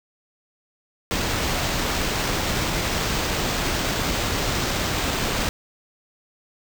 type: noise with sample-and-hold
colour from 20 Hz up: pink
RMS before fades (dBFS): -24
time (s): 1.11-5.49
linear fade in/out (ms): 0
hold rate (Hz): 11025
effects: none